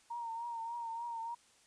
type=tone with vibrato; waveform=sine; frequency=928 Hz; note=A#5; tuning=8 cents flat; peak=-38 dBFS; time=0.1-1.35 s; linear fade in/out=10 ms; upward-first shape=triangle; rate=3.4 Hz; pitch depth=52 cents each way; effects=white hiss -66 dBFS RMS until 1.66 s + resampled to 22050 Hz